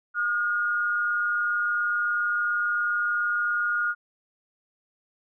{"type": "tone pair together", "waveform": "sine", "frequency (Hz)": [1235, 1432.1], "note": ["D#6", "F6"], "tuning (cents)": [-13, 43], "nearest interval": "minor third", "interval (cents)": 256, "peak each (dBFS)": [-32, -23], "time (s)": [0.14, 3.95], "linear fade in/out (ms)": 50, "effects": []}